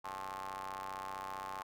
sawtooth ring-modulated tone, 95.3 Hz, G2, 48 cents flat, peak -34 dBFS, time 0.04-1.63 s, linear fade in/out 10 ms, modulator 969 Hz, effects none

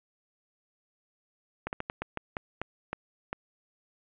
slowing click train, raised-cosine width 0.5 ms, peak -17 dBFS, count 10, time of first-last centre 1.67-3.33 s, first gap 59 ms, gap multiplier 1.27, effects resampled to 8000 Hz + 8-bit

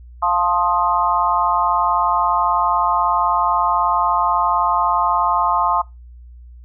sine chord, F dominant seventh, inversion none, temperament equal with one note detuned, 698.5 / 880 / 1056.2 / 1244.5 Hz, F5 / A5 / C6 / Eb6, 0 / 0 / +16 / 0 cents, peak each -22 / -20 / -18 / -21 dBFS, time 0.22-5.82 s, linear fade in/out 10 ms, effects noise-tail reverb RT60 0.2 s tail -21 dB re dry + added 60 Hz sine -37 dBFS peak until 6.64 s

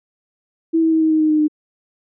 sine tone with pitch steps, 326.6 / 323.2 / 319.9 / 316.6 / 313.3 / 310.1 / 306.8 / 303.7 Hz, E4 / E4 / D#4 / D#4 / D#4 / D#4 / D#4 / D#4, -16 / -34 / +48 / +30 / +12 / -6 / -24 / -42 cents, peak -12 dBFS, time 0.73-1.482 s, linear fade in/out 20 ms, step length 94 ms, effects none

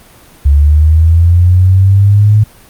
sine linear sweep, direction up, 69.8 to 107.6 Hz, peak -3 dBFS, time 0.45-2.44 s, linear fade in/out 10 ms, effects pink hiss -40 dBFS RMS until 2.69 s + Opus 32 kbps

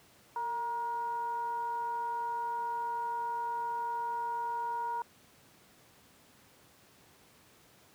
sine tone with frequency modulation, 946 Hz, A#5, 25 cents sharp, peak -32 dBFS, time 0.36-5.02 s, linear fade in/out 2 ms, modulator 488 Hz, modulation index 0.35, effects pink hiss -61 dBFS RMS until 7.94 s + high-pass 100 Hz 12 dB/octave

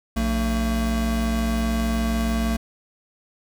square tone pair together, 59.78 / 225.7 Hz, A#1 / A3, +44 / +44 cents, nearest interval octave + major seventh, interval 2300 cents, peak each -24 dBFS, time 0.16-2.57 s, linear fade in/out 10 ms, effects none

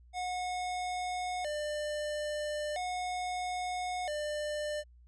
square tone with vibrato, 659.3 Hz, E5, in tune, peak -34 dBFS, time 0.13-4.84 s, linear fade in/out 50 ms, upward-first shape square, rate 0.38 Hz, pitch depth 170 cents each way, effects added 60 Hz sine -55 dBFS peak until 5.07 s + resampled to 22050 Hz

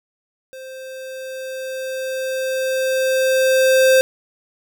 square tone with level ramp, 523.3 Hz, C5, in tune, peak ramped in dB -34 to -10 dBFS, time 0.53-4.01 s, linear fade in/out 0 ms, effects none

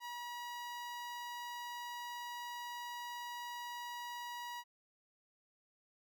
sawtooth tone with notch filter, 963 Hz, B5, 44 cents flat, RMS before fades -45 dBFS, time 0-4.64 s, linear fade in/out 50 ms, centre 9200 Hz, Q 1.4, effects none

